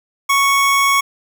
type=tone; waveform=25% pulse; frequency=1108.7 Hz; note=C#6; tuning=in tune; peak=-8 dBFS; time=0.29-1.01 s; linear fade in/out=10 ms; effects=none